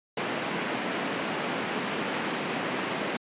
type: band-pass noise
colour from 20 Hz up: pink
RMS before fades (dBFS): -31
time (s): 0.17-3.17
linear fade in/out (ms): 5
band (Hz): 180 to 3100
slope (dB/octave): 24
effects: resampled to 8000 Hz